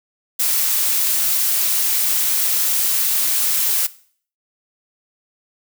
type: noise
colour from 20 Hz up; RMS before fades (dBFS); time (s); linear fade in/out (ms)
blue; -18; 0.39-3.87; 10
effects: noise-tail reverb RT60 0.5 s tail -18 dB re dry